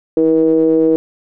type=ring-modulated tone; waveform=triangle; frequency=79.3 Hz; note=D#2; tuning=33 cents sharp; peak=-4 dBFS; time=0.17-0.96 s; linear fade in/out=0 ms; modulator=401 Hz; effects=none